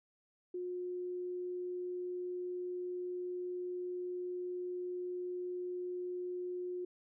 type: tone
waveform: sine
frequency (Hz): 359.5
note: F#4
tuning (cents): -50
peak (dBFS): -37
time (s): 0.54-6.85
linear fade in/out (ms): 5
effects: none